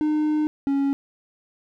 triangle tone pair in turn, 304.5 / 277.4 Hz, D#4 / C#4, -37 / +1 cents, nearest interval major second, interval 162 cents, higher first, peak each -17 dBFS, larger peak neither, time 0.01-0.47 / 0.67-0.93 s, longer first, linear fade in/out 0 ms, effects none

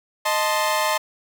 sawtooth chord, A diminished, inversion second, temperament equal, 622.3 / 880 / 1046.5 Hz, Eb5 / A5 / C6, 0 / 0 / 0 cents, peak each -20 dBFS, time 0.25-0.98 s, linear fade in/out 10 ms, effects none

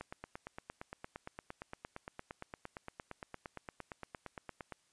click train, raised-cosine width 0.5 ms, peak -28 dBFS, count 42, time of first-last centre 0.01-4.723 s, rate 8.7 Hz, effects white hiss -73 dBFS RMS until 4.92 s + resampled to 22050 Hz

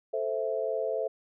sine chord, A minor, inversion none, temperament equal, 440 / 523.3 / 659.3 Hz, A4 / C5 / E5, 0 / 0 / 0 cents, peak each -32 dBFS, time 0.13-1.08 s, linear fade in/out 10 ms, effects none

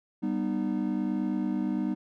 triangle chord, G augmented, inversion none, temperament just, 196 / 245 / 306.2 Hz, G3 / B3 / D#4, 0 / -14 / -28 cents, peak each -29 dBFS, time 0.22-1.95 s, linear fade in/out 20 ms, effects none

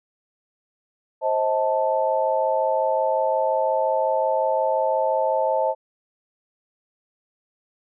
sine chord, A diminished, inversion first, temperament just, 528 / 633.6 / 880 Hz, C5 / Eb5 / A5, +16 / +31 / 0 cents, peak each -23 dBFS, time 1.21-5.75 s, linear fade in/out 50 ms, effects none

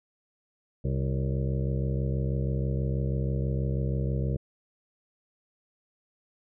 harmonic tone with a mistuned harmonic, 66.2 Hz, C2, 21 cents sharp, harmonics 1 / 2 / 3 / 5 / 6 / 7 / 8 / 9, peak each -30 / -28 / -35 / -40 / -42 / -39 / -43 / -48 dBFS, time 0.84-4.37 s, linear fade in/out 10 ms, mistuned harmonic 8, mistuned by +55 cents, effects none

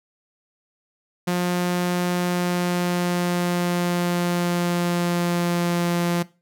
sawtooth tone with pitch glide, 177.6 to 173.14 Hz, F3 to F3, +29 to -15 cents, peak -16 dBFS, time 1.27-6.23 s, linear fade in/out 10 ms, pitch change -44 cents, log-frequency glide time 2.18-5.9 s, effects noise-tail reverb RT60 0.3 s tail -19 dB re dry

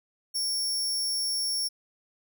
sawtooth tone, 5480 Hz, F8, 34 cents flat, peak -24 dBFS, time 0.34-1.69 s, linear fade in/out 20 ms, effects none

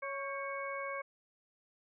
harmonic tone with a mistuned harmonic, 554.4 Hz, C#5, in tune, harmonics 1 / 2 / 3 / 4, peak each -41 / -41 / -46 / -43 dBFS, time 0.02-1.02 s, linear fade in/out 10 ms, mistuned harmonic 3, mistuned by -62 cents, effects none

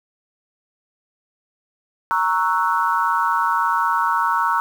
sine chord, F# dominant seventh, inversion first, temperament equal, 932.3 / 1108.7 / 1318.5 / 1480 Hz, A#5 / C#6 / E6 / F#6, 0 / 0 / 0 / 0 cents, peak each -20 / -22 / -22 / -25 dBFS, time 2.11-4.6 s, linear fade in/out 0 ms, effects 7-bit

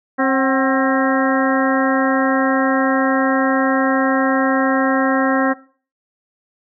harmonic tone with a mistuned harmonic, 267.1 Hz, C4, 36 cents sharp, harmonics 1 / 2 / 3 / 4 / 5 / 6 / 7, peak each -17 / -20 / -22 / -23 / -24 / -25 / -25 dBFS, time 0.18-5.54 s, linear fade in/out 20 ms, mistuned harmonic 3, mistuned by -76 cents, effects noise-tail reverb RT60 0.4 s tail -18 dB re dry

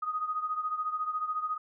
sine beating tone pair, 1244.5 / 1258.5 Hz, D#6 / D#6, 0 / +19 cents, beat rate 14 Hz, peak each -31 / -36 dBFS, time 0.02-1.58 s, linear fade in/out 10 ms, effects none

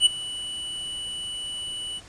square tone with ADSR envelope, 2960 Hz, F#7, in tune, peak -12 dBFS, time 0-2.01 s, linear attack 60 ms, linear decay 13 ms, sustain -19 dB, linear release 43 ms, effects pink hiss -48 dBFS RMS until 2.08 s + resampled to 22050 Hz

